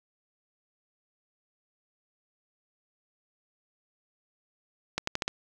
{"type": "accelerating click train", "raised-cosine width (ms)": 0.2, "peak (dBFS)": -11, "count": 5, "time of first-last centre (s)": [4.98, 5.28], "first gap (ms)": 94, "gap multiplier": 0.85, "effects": []}